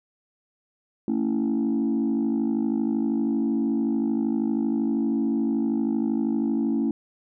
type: chord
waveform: sine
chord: A major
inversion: none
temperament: equal with one note detuned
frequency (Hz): 224.2 / 277.2 / 329.6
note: A3 / C#4 / E4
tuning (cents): +33 / 0 / 0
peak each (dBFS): -23 / -24 / -26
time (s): 1.08-6.91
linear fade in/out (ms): 2
effects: tanh soft clip ceiling -17 dBFS